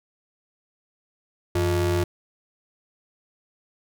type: ring-modulated tone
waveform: square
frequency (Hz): 130.1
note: C3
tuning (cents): -9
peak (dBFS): -18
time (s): 1.55-2.04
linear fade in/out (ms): 5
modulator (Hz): 222
effects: none